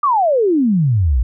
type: exponential sweep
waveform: sine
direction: down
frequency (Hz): 1222 to 54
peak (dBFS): -11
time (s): 0.03-1.23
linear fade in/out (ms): 5
effects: none